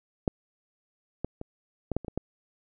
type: clicks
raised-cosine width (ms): 2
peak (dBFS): -11 / -16 / -23 / -16 / -13 / -26 / -21 / -16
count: 8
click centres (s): 0.278 / 1.246 / 1.414 / 1.917 / 1.966 / 2.047 / 2.082 / 2.176
effects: none